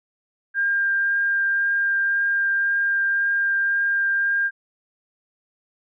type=tone with vibrato; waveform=sine; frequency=1600 Hz; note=G6; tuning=35 cents sharp; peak=-18 dBFS; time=0.54-4.51 s; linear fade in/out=50 ms; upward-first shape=triangle; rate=1.9 Hz; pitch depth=9 cents each way; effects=none